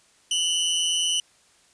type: tone pair together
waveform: sawtooth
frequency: 2848 / 3017 Hz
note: F7 / F#7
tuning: +33 / +33 cents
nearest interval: minor second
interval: 100 cents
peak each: -25 / -19 dBFS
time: 0.31-1.2 s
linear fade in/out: 2 ms
effects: white hiss -59 dBFS RMS until 1.73 s + resampled to 22050 Hz